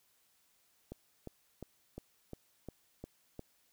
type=click train; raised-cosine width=2 ms; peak=-30 dBFS; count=8; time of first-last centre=0.92-3.393 s; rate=2.83 Hz; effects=white hiss -72 dBFS RMS until 3.72 s